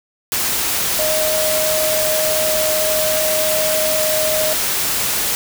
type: tone in noise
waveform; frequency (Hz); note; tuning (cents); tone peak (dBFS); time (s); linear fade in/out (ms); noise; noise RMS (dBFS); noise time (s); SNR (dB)
sine; 622.3; D#5; 0; -18; 0.99-4.53; 0; white; -19; 0.32-5.35; -2
effects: none